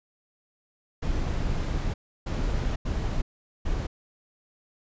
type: noise bursts at uneven times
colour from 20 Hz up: brown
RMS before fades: -27 dBFS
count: 4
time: 1.02-1.94 / 2.26-2.76 / 2.85-3.22 / 3.65-3.87 s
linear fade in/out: 10 ms
effects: resampled to 16000 Hz